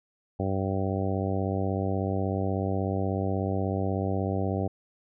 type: harmonic tone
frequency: 96.4 Hz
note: G2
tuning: 28 cents flat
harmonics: 1 / 2 / 3 / 4 / 5 / 6 / 7 / 8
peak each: -29 / -32 / -34 / -35 / -36 / -37 / -37 / -38 dBFS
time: 0.39-4.68 s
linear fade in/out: 10 ms
effects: none